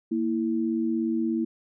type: tone pair together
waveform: sine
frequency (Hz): 231.1 / 327.9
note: A#3 / E4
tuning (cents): -15 / -9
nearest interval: tritone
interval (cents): 606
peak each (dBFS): -26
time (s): 0.11-1.45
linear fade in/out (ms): 10
effects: none